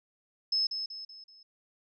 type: tone with echo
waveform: sine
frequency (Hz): 5200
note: E8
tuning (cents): -24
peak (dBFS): -25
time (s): 0.52-0.67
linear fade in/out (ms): 5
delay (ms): 190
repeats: 4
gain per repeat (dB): -7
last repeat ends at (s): 1.43
effects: none